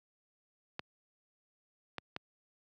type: clicks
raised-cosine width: 0.3 ms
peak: -21 dBFS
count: 3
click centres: 0.794 / 1.983 / 2.164 s
effects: high-pass 100 Hz 12 dB/octave